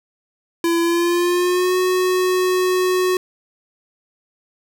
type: tone with pitch glide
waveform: square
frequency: 337.2 to 367.7 Hz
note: E4 to F#4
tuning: +39 to -11 cents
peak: -16 dBFS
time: 0.64-3.17 s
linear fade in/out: 2 ms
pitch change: +150 cents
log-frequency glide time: 0.81-1.76 s
effects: none